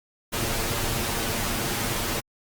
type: noise with comb filter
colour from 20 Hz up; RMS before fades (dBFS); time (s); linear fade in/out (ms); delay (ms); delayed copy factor
pink; -27; 0.32-2.21; 20; 8.7; +0.7
effects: Opus 48 kbps